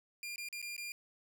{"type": "tone with dropouts", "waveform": "sawtooth", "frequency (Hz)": 2400, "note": "D7", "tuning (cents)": 37, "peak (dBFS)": -37, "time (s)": [0.23, 0.92], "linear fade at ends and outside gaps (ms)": 1, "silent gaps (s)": [[0.359, 0.38], [0.487, 0.527], [0.617, 0.626], [0.765, 0.779]], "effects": []}